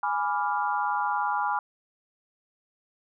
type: chord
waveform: sine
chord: G# diminished seventh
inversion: none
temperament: equal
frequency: 830.6 / 987.8 / 1174.7 / 1396.9 Hz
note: G#5 / B5 / D6 / F6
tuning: 0 / 0 / 0 / 0 cents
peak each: -28 / -29 / -32 / -32 dBFS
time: 0.03-1.59 s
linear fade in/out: 2 ms
effects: none